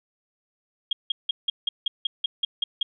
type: tone bursts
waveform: sine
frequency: 3253 Hz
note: G#7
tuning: 37 cents flat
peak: -20 dBFS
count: 11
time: 0.91-2.83 s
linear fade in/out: 5 ms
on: 20 ms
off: 170 ms
effects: none